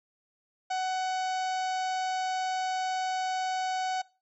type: harmonic tone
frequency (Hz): 747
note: F#5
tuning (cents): +16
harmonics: 1 / 2 / 3 / 4 / 5 / 6 / 7 / 8 / 9 / 10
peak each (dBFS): -28 / -39 / -44 / -45 / -48 / -45 / -51 / -48 / -52 / -54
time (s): 0.7-4.02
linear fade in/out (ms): 10
effects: noise-tail reverb RT60 0.3 s tail -20 dB re dry